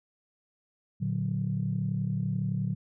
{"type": "chord", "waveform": "sine", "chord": "Bb augmented", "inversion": "none", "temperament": "equal with one note detuned", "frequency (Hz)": [115.2, 146.83, 185], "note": ["Bb2", "D3", "F#3"], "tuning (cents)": [-20, 0, 0], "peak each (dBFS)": -31, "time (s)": [1, 2.75], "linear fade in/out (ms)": 20, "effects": ["tanh soft clip ceiling -18 dBFS"]}